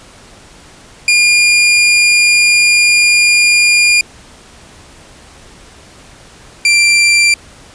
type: tone pair in turn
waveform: sawtooth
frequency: 2416 / 2364 Hz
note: D7 / D7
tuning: +48 / +11 cents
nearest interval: unison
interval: 37 cents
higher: first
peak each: -3 dBFS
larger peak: neither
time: 1.08-4.01 / 6.65-7.34 s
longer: first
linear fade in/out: 2 ms
effects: pink hiss -39 dBFS RMS until 7.74 s + resampled to 22050 Hz

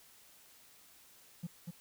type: tone with echo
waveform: triangle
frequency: 171.2 Hz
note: F3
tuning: 34 cents flat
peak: -33 dBFS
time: 1.43-1.47 s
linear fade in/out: 10 ms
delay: 240 ms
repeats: 1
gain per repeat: -4 dB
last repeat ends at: 1.71 s
effects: tanh soft clip ceiling -33 dBFS + white hiss -61 dBFS RMS until 1.8 s

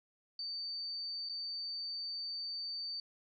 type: tone with dropouts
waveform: sine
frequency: 4586 Hz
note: D8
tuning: 42 cents flat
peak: -38 dBFS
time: 0.39-3 s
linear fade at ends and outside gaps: 2 ms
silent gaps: 1.289-1.295 s
effects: none

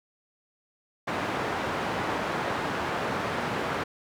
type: band-pass noise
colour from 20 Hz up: white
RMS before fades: -30 dBFS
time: 1.07-3.84 s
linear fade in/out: 10 ms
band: 100 to 1300 Hz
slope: 12 dB/octave
effects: none

